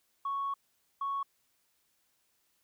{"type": "tone bursts at uneven times", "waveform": "sine", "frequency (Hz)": 1108.7, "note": "C#6", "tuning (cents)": 0, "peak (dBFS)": -30, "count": 2, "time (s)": [[0.25, 0.54], [1.01, 1.23]], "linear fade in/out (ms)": 5, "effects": ["tanh soft clip ceiling -27 dBFS", "white hiss -74 dBFS RMS until 2.63 s"]}